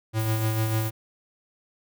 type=tone with tremolo; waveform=square; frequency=110.4 Hz; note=A2; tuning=6 cents sharp; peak=-22 dBFS; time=0.13-0.91 s; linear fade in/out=50 ms; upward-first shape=sine; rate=6.7 Hz; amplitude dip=40%
type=noise; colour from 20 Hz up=violet; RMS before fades=-37 dBFS; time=0.19-0.9 s; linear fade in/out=5 ms
effects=none